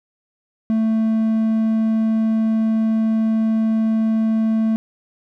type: tone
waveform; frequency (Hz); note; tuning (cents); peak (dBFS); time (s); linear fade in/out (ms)
triangle; 221.6; A3; +13; -13; 0.7-4.76; 0
effects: none